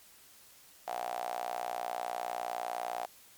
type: tone with high-pass filter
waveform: sawtooth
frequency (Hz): 59.9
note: A#1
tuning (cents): +48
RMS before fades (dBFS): -37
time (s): 0.87-3.06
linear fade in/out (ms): 10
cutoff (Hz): 730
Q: 8.7
effects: white hiss -58 dBFS RMS until 3.37 s + MP3 96 kbps